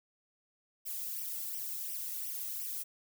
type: noise with flanger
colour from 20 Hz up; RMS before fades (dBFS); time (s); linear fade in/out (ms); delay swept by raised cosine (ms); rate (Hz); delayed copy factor
violet; -39; 0.85-2.84; 20; 0.35 to 1.55; 2.8; +0.9
effects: none